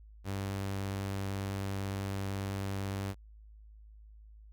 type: tone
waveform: sawtooth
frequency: 98 Hz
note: G2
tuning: in tune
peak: -30 dBFS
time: 0.24-3.15 s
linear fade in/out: 50 ms
effects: added 53 Hz sine -51 dBFS peak until 4.52 s